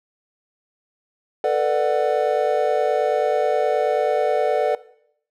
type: chord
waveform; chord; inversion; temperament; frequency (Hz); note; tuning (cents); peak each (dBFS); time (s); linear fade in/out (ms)
triangle; B minor seventh; third; just; 444.5 / 493.9 / 592.7 / 740.8; A4 / B4 / D5 / F#5; +18 / 0 / +16 / +2; -20 / -21 / -20 / -21; 1.44-4.75; 2
effects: noise-tail reverb RT60 0.7 s tail -19 dB re dry